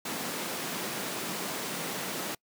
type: high-pass noise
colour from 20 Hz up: pink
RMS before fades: -35 dBFS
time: 0.05-2.35 s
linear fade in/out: 5 ms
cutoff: 170 Hz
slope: 24 dB/octave
effects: noise-tail reverb RT60 0.1 s tail -26 dB re dry